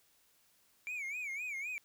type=tone with vibrato; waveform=triangle; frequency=2314 Hz; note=D7; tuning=26 cents flat; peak=-36 dBFS; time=0.87-1.78 s; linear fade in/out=0 ms; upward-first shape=sine; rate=3.9 Hz; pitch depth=150 cents each way; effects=white hiss -70 dBFS RMS until 1.84 s